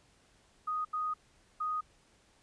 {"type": "tone bursts at uneven times", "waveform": "sine", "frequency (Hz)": 1244.5, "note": "D#6", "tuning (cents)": 0, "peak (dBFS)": -31, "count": 3, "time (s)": [[0.67, 0.85], [0.93, 1.14], [1.6, 1.81]], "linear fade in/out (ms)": 10, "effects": ["pink hiss -66 dBFS RMS until 2.42 s", "resampled to 22050 Hz"]}